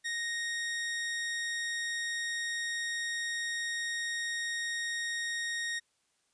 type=tone; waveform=sawtooth; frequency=1864.7 Hz; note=A#6; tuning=in tune; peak=-29 dBFS; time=0.04-5.8 s; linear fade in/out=20 ms; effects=white hiss -74 dBFS RMS until 6.33 s + resampled to 22050 Hz